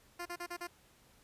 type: tone bursts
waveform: 10% pulse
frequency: 349.2 Hz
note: F4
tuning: in tune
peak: -31 dBFS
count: 5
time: 0.19-0.673 s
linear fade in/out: 10 ms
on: 67 ms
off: 37 ms
effects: pink hiss -65 dBFS RMS until 1.23 s + resampled to 32000 Hz